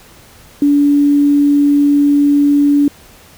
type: tone with quantisation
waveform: sine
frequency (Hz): 287.4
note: D4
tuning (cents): -37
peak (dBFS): -7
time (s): 0.62-2.88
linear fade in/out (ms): 2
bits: 6
effects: pink hiss -42 dBFS RMS until 3.37 s